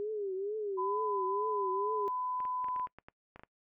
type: tone with vibrato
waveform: sine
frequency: 403.6 Hz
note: G#4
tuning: 49 cents flat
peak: -33 dBFS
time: 0-2.08 s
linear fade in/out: 0 ms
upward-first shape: triangle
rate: 2.2 Hz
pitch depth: 150 cents each way
type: tone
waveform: sine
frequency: 1004 Hz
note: B5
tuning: 28 cents sharp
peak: -33 dBFS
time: 0.77-2.87 s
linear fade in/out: 20 ms
type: clicks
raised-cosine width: 0.5 ms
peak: -34 dBFS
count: 12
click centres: 2.403 / 2.452 / 2.644 / 2.685 / 2.762 / 2.797 / 2.871 / 2.986 / 3.085 / 3.36 / 3.395 / 3.435 s
effects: noise-tail reverb RT60 0.1 s tail -22 dB re dry